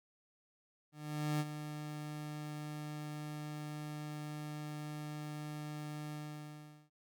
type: tone with ADSR envelope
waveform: 30% pulse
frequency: 150.3 Hz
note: D3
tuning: 40 cents sharp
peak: -29 dBFS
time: 0.92-6.9 s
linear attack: 480 ms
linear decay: 41 ms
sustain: -10 dB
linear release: 770 ms
effects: none